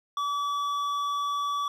sine tone with hard clipping, 1147 Hz, D6, 41 cents flat, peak -28 dBFS, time 0.17-1.68 s, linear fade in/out 2 ms, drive 8 dB, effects none

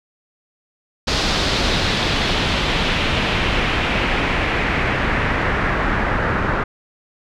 pink noise with low-pass filter sweep, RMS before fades -19 dBFS, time 1.07-6.64 s, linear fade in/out 10 ms, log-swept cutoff 4600 to 1500 Hz, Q 1.9, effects none

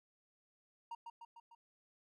triangle tone with echo, 932 Hz, A#5, 1 cent flat, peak -40 dBFS, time 0.91-0.95 s, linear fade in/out 5 ms, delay 150 ms, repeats 4, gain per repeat -4 dB, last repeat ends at 1.55 s, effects none

